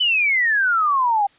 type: exponential sweep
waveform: sine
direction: down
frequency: 3048 to 784 Hz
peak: -15 dBFS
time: 0-1.27 s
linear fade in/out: 10 ms
effects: white hiss -55 dBFS RMS until 1.38 s + resampled to 8000 Hz